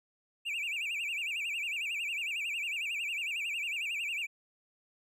triangle tone with vibrato, 2541 Hz, D#7, 36 cents sharp, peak -31 dBFS, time 0.45-4.27 s, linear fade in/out 20 ms, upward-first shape sine, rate 11 Hz, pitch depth 190 cents each way, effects none

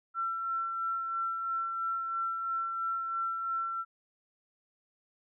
sine tone with tremolo, 1349 Hz, E6, 40 cents sharp, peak -29 dBFS, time 0.14-3.85 s, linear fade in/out 50 ms, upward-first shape sine, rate 3 Hz, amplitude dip 35%, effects none

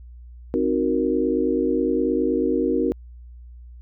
sine chord, C half-diminished seventh, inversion none, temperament equal, 261.6 / 311.1 / 370 / 466.2 Hz, C4 / Eb4 / Gb4 / Bb4, 0 / 0 / 0 / 0 cents, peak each -24 dBFS, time 0.54-2.92 s, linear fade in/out 0 ms, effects added 60 Hz sine -39 dBFS peak until 3.81 s

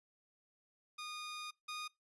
15% pulse tone pair in turn, 1226 / 1230.7 Hz, D#6 / D#6, -26 / -19 cents, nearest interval unison, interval 7 cents, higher second, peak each -37 / -35 dBFS, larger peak second, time 0.98-1.51 / 1.68-1.88 s, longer first, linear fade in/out 10 ms, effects noise-tail reverb RT60 0.2 s tail -23 dB re dry + resampled to 24000 Hz

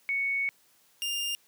sine / sawtooth tone pair in turn, 2220 / 2804 Hz, C#7 / F7, +2 / +6 cents, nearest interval major third, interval 404 cents, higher second, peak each -26 dBFS, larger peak neither, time 0.09-0.49 / 1.02-1.35 s, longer first, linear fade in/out 0 ms, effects white hiss -64 dBFS RMS until 1.47 s + high-pass 100 Hz 12 dB/octave

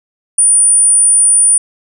sine tone, 9397 Hz, D9, in tune, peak -4 dBFS, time 0.38-1.58 s, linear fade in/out 5 ms, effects tanh soft clip ceiling -2 dBFS

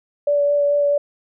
sine tone with vibrato, 577 Hz, D5, 31 cents flat, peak -14 dBFS, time 0.27-0.98 s, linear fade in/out 5 ms, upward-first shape sine, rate 4.6 Hz, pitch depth 11 cents each way, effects none

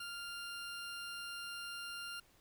20% pulse tone, 1396.9 Hz, F6, in tune, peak -38 dBFS, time 0-2.2 s, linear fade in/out 5 ms, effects pink hiss -68 dBFS RMS until 2.4 s

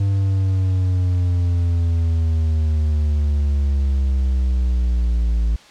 triangle linear sweep, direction down, 99.1 to 55 Hz, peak -13 dBFS, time 0-5.56 s, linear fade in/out 5 ms, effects white hiss -45 dBFS RMS until 5.7 s + low-pass 5000 Hz 12 dB/octave

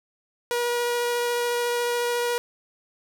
sawtooth tone with vibrato, 480.4 Hz, B4, 48 cents flat, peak -19 dBFS, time 0.51-2.38 s, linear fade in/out 0 ms, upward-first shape triangle, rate 14 Hz, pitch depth 8 cents each way, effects none

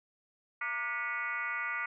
sine tone with frequency modulation, 1701 Hz, G#6, 41 cents sharp, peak -32 dBFS, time 0.61-1.86 s, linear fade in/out 5 ms, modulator 258 Hz, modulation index 2.3, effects none

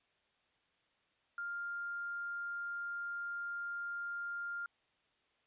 sine tone, 1400 Hz, F6, 4 cents sharp, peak -38 dBFS, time 1.38-4.66 s, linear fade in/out 2 ms, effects white hiss -75 dBFS RMS until 5.46 s + resampled to 8000 Hz

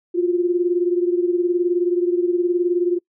sine beating tone pair, 349.2 / 368.2 Hz, F4 / F#4, 0 / -8 cents, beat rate 19 Hz, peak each -17 / -22 dBFS, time 0.14-2.99 s, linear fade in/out 20 ms, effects noise-tail reverb RT60 0.1 s tail -25 dB re dry

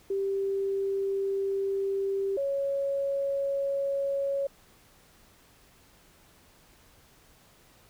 sine tone pair in turn, 392 / 554.4 Hz, G4 / C#5, 0 / 0 cents, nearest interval tritone, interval 600 cents, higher second, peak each -26 / -26 dBFS, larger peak neither, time 0.1-2.37 / 2.37-4.47 s, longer first, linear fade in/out 5 ms, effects pink hiss -59 dBFS RMS until 7.89 s

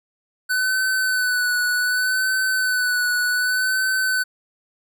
square tone with vibrato, 1500 Hz, F#6, 23 cents sharp, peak -19 dBFS, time 0.49-4.24 s, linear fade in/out 20 ms, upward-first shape sine, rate 0.66 Hz, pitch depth 30 cents each way, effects none

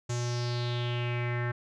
square tone with low-pass filter sweep, 120.8 Hz, B2, 38 cents flat, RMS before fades -31 dBFS, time 0.09-1.52 s, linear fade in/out 10 ms, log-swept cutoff 7000 to 1700 Hz, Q 4.3, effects none

